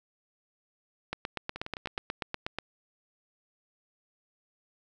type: two click trains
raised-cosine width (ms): 0.3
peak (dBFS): -16 / -22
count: 13 / 5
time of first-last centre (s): 1.13-2.586 / 1.56-1.977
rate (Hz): 8.24 / 9.59
effects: none